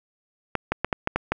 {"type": "clicks", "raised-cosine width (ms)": 0.5, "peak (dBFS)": -7, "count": 7, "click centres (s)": [0.553, 0.72, 0.846, 0.928, 1.074, 1.16, 1.32], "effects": []}